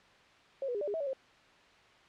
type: tone with pitch steps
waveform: sine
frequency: 544 / 487.8 / 408.1 / 587 / 409.3 / 648 / 566 / 532 Hz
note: C#5 / B4 / G#4 / D5 / G#4 / E5 / C#5 / C5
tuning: -33 / -21 / -30 / -1 / -25 / -30 / +36 / +29 cents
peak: -32 dBFS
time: 0.62-1.132 s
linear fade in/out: 2 ms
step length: 64 ms
effects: white hiss -60 dBFS RMS until 2.08 s + low-pass 3000 Hz 12 dB/octave